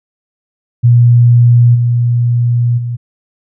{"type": "tone with level steps", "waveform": "sine", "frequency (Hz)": 120, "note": "B2", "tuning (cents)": -49, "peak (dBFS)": [-3, -8, -15], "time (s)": [0.83, 2.97], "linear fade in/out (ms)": 20, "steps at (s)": [1.74, 2.77], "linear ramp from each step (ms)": 20, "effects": []}